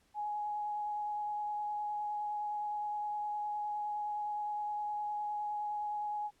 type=tone with vibrato; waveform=sine; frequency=836 Hz; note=G#5; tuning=11 cents sharp; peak=-34 dBFS; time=0.14-6.31 s; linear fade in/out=50 ms; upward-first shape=sine; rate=9.7 Hz; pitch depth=10 cents each way; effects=pink hiss -71 dBFS RMS until 6.4 s + low-pass 11000 Hz 12 dB/octave